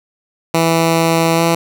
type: tone with pitch glide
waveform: 10% pulse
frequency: 164.8 to 167.1 Hz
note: E3 to E3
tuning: 0 to +24 cents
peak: -3 dBFS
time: 0.54-1.55 s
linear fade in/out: 5 ms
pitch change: +24 cents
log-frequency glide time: 1.34-1.43 s
effects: none